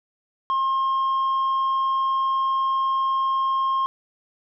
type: tone with tanh clipping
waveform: sine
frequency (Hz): 1068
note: C6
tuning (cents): +35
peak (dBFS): -20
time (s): 0.5-3.86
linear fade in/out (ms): 0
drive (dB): 2
effects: none